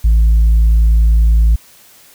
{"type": "tone", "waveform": "sine", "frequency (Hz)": 55.3, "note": "A1", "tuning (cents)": 9, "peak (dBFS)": -4, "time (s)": [0.04, 1.56], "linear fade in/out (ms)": 10, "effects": ["tanh soft clip ceiling -5 dBFS", "white hiss -44 dBFS RMS until 2.14 s"]}